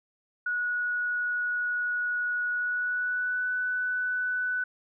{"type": "tone with pitch glide", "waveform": "sine", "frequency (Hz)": [1461, 1493.4], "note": ["F#6", "F#6"], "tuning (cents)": [-22, 16], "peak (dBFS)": -26, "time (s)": [0.46, 4.64], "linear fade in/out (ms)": 5, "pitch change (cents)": 38, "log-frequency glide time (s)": [2.5, 3.49], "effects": []}